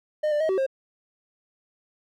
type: tone with pitch steps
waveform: triangle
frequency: 609 / 593 / 633 / 380.6 / 534 Hz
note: D#5 / D5 / D#5 / F#4 / C5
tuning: -37 / +17 / +30 / +49 / +35 cents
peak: -19 dBFS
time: 0.23-0.665 s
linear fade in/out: 10 ms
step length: 87 ms
effects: none